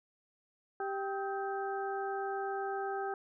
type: harmonic tone with a mistuned harmonic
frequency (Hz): 392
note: G4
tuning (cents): 0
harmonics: 1 / 2 / 3 / 4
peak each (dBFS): -37 / -37 / -44 / -44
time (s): 0.8-3.14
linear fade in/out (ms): 2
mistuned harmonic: 3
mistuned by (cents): +140
effects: none